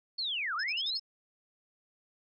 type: linear two-way sweep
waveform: sine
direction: down then up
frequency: 4498 to 1161 to 4498 Hz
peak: -31 dBFS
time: 0.18-0.98 s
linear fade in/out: 10 ms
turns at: 0.55 s
type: tone bursts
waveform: sine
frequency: 5160 Hz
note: E8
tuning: 38 cents flat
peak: -35 dBFS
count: 5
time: 0.59-0.996 s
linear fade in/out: 5 ms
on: 46 ms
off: 44 ms
effects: none